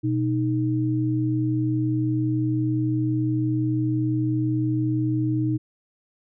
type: tone pair together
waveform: sine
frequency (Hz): 122.93 / 311.1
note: B2 / D#4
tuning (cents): -8 / 0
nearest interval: octave + major third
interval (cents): 1608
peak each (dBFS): -23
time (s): 0.03-5.58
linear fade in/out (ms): 20
effects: none